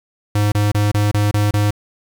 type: tone bursts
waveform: square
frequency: 103.83 Hz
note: G#2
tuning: in tune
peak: -14 dBFS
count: 7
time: 0.35-1.708 s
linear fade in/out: 5 ms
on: 170 ms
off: 28 ms
effects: 7-bit